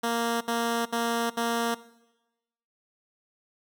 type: tone bursts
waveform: 10% pulse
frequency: 232.8 Hz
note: A#3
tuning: 2 cents flat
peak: -17 dBFS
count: 4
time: 0.03-1.748 s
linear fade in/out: 10 ms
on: 380 ms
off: 66 ms
effects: noise-tail reverb RT60 1.0 s tail -19 dB re dry